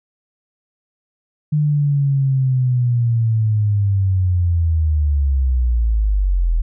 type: linear sweep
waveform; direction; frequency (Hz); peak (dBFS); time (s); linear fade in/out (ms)
sine; down; 151.6 to 39.54; -13; 1.52-6.62; 10
effects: none